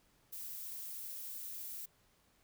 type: noise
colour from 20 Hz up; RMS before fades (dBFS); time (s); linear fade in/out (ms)
violet; -45; 0.32-1.86; 10
effects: pink hiss -71 dBFS RMS until 2.43 s